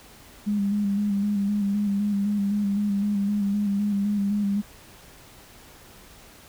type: tone with vibrato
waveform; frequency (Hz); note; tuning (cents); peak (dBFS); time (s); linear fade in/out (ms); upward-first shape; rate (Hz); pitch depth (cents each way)
sine; 203.1; G#3; -38; -21; 0.46-4.62; 20; square; 3.9; 31
effects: pink hiss -49 dBFS RMS until 6.48 s